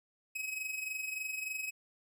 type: tone with amplitude modulation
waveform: 45% pulse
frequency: 2546 Hz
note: D#7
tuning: 39 cents sharp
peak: -34 dBFS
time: 0.35-1.71 s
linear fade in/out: 10 ms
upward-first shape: sine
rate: 23.4 Hz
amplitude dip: 60%
effects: none